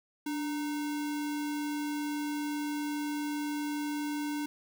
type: tone with sample-and-hold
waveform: sine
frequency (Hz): 293.7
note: D4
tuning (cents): 0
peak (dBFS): -31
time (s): 0.26-4.46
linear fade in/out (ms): 5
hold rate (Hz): 1225
effects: none